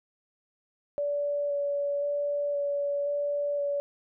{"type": "tone with vibrato", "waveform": "sine", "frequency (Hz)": 574, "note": "D5", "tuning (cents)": -40, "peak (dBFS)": -26, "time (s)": [0.98, 3.8], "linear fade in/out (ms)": 0, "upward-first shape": "square", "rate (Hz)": 0.96, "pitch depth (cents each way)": 10, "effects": []}